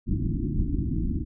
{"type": "low-pass noise", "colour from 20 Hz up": "pink", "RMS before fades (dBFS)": -26, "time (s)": [0.06, 1.25], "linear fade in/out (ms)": 50, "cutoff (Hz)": 340, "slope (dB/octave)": 96, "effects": []}